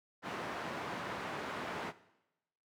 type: band-pass noise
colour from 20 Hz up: white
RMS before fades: -41 dBFS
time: 0.22-1.93 s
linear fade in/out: 50 ms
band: 130 to 1400 Hz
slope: 12 dB/octave
effects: noise-tail reverb RT60 0.9 s tail -17 dB re dry